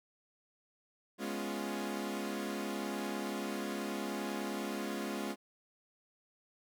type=chord; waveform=sawtooth; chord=C# dominant seventh; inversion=second; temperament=equal; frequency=207.7 / 246.9 / 277.2 / 349.2 Hz; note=G#3 / B3 / C#4 / E#4; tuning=0 / 0 / 0 / 0 cents; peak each=-36 / -40 / -38 / -38 dBFS; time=1.18-5.36 s; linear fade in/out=50 ms; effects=none